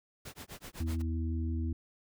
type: noise with tremolo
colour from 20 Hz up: pink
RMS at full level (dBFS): -44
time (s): 0.25-1.02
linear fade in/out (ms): 5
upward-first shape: sine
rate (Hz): 7.9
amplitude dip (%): 100
type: harmonic tone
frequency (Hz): 81.3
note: E2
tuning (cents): -23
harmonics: 1 / 3 / 4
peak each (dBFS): -31 / -39 / -42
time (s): 0.8-1.73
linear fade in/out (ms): 5
effects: none